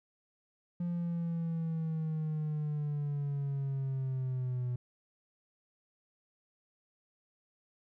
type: linear sweep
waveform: triangle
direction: down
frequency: 174.61 to 123 Hz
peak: -29 dBFS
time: 0.8-4.76 s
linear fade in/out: 5 ms
effects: tanh soft clip ceiling -25 dBFS